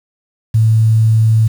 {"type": "tone with quantisation", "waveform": "sine", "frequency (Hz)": 111, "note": "A2", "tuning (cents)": 16, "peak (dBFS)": -7, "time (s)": [0.54, 1.48], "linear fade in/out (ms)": 10, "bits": 6, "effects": []}